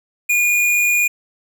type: tone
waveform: square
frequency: 2436 Hz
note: D#7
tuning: 37 cents flat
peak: -14 dBFS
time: 0.29-1.08 s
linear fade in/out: 10 ms
effects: none